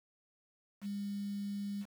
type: tone with quantisation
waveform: sine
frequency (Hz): 201.7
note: G3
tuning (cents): +50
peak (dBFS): -36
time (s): 0.81-1.86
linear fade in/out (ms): 50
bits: 9
effects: none